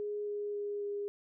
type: tone with pitch steps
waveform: sine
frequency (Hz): 415.3 / 412.7 / 410.1 / 407.5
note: G#4 / G#4 / G#4 / G#4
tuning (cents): 0 / -11 / -22 / -33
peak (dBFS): -34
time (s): 0-1.08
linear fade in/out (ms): 0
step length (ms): 270
effects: none

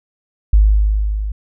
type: tone with level ramp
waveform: sine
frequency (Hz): 51.91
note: G#1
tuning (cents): 0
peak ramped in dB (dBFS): -5 to -19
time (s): 0.53-1.32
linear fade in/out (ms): 5
effects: none

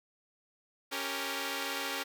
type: chord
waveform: 5% pulse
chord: G diminished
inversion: second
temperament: equal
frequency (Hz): 277.2 / 392 / 466.2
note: Db4 / G4 / Bb4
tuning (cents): 0 / 0 / 0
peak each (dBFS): -26 / -28 / -27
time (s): 0.91-2.04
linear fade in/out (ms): 20
effects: none

